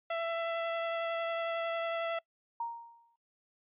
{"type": "tone with vibrato", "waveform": "sawtooth", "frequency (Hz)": 667, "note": "E5", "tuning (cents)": 20, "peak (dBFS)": -28, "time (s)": [0.1, 2.19], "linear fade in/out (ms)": 5, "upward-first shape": "sine", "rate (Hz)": 11, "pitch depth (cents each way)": 8}
{"type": "tone with exponential decay", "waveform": "sine", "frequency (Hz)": 932.3, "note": "A#5", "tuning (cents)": 0, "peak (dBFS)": -31, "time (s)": [2.6, 3.16], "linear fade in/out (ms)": 5, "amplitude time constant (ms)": 120}
{"effects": ["noise-tail reverb RT60 0.1 s tail -23 dB re dry", "resampled to 8000 Hz"]}